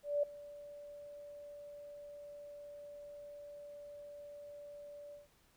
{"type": "tone with ADSR envelope", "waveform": "sine", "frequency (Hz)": 581, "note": "D5", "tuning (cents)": -19, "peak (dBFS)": -28, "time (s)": [0.03, 5.28], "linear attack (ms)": 200, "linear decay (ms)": 6, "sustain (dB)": -20, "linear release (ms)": 150, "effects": ["pink hiss -70 dBFS RMS until 5.56 s"]}